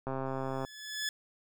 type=click train; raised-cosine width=1 ms; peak=-22 dBFS; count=78; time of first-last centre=0.07-0.649 s; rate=133 Hz
type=tone with exponential growth; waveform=15% pulse; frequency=1717 Hz; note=A6; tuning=43 cents flat; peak=-24 dBFS; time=0.26-1.09 s; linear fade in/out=2 ms; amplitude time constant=180 ms
effects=none